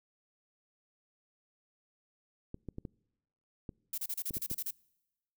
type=clicks; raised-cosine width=3 ms; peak=-28 dBFS; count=8; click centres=2.544 / 2.687 / 2.784 / 2.852 / 3.692 / 4.308 / 4.369 / 4.514 s
type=noise bursts; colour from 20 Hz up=violet; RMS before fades=-36 dBFS; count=10; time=3.93-4.708 s; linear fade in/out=5 ms; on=49 ms; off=32 ms
effects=noise-tail reverb RT60 1.0 s tail -26 dB re dry